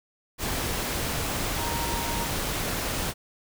sine tone in noise, 933 Hz, A#5, 1 cent sharp, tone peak -33 dBFS, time 1.56-2.28 s, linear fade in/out 50 ms, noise pink, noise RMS -29 dBFS, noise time 0.38-3.14 s, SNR -7 dB, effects none

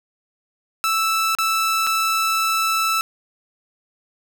sawtooth tone with dropouts, 1318.5 Hz, E6, in tune, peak -14 dBFS, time 0.84-3.01 s, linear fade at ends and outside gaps 0 ms, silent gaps 1.35-1.386 / 1.867-1.871 s, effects none

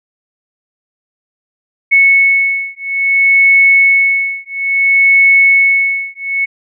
sine beating tone pair, 2205 / 2205.59 Hz, C#7 / C#7, -10 / -9 cents, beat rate 0.59 Hz, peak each -10 dBFS, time 1.91-6.46 s, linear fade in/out 20 ms, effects none

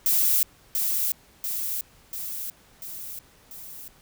violet noise with echo, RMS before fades -21 dBFS, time 0.06-0.43 s, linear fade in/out 0 ms, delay 690 ms, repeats 5, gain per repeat -4 dB, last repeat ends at 3.88 s, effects pink hiss -56 dBFS RMS until 4.01 s

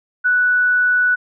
sine tone, 1480 Hz, F#6, in tune, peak -12 dBFS, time 0.24-1.16 s, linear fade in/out 20 ms, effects none

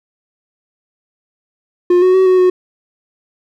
triangle tone with pitch steps, 355.4 / 369 / 377.1 / 370.1 / 365.7 Hz, F4 / F#4 / F#4 / F#4 / F#4, +30 / -5 / +33 / 0 / -20 cents, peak -5 dBFS, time 1.9-2.5 s, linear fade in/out 5 ms, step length 120 ms, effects none

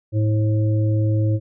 harmonic tone, 107.7 Hz, A2, 37 cents flat, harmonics 1 / 3 / 5, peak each -16 / -26 / -30 dBFS, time 0.12-1.4 s, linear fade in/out 50 ms, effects none

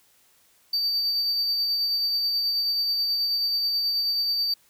triangle tone with tremolo, 4619 Hz, D8, 30 cents flat, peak -20 dBFS, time 0.73-4.54 s, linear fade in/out 5 ms, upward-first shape sine, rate 9.3 Hz, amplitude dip 25%, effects white hiss -61 dBFS RMS until 4.69 s

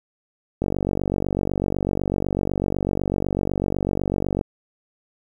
click train, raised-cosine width 2 ms, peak -9 dBFS, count 183, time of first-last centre 0.62-4.412 s, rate 48 Hz, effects 8-bit

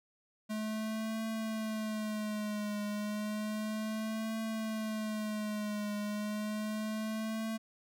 square tone with vibrato, 214.7 Hz, A3, 42 cents flat, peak -35 dBFS, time 0.49-7.58 s, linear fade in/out 20 ms, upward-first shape triangle, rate 0.32 Hz, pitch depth 62 cents each way, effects none

